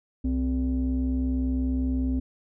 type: tone pair together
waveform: sine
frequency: 64.4 / 258.5 Hz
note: C2 / C4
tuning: -27 / -21 cents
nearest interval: 2 octaves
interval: 2406 cents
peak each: -24 dBFS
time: 0.24-2.2 s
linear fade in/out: 10 ms
effects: tanh soft clip ceiling -19 dBFS